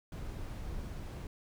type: noise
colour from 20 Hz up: brown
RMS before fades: -41 dBFS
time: 0.12-1.27 s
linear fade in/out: 2 ms
effects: none